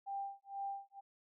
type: tone with tremolo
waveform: sine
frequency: 792 Hz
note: G5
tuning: 18 cents sharp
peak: -37 dBFS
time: 0.06-1.01 s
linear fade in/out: 20 ms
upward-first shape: sine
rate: 2.1 Hz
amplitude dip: 100%
effects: none